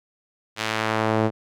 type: tone with band-pass filter sweep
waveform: sawtooth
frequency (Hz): 110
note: A2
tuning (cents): 0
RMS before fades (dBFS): -23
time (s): 0.56-1.31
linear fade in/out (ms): 50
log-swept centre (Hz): 3400 to 440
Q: 0.72
effects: none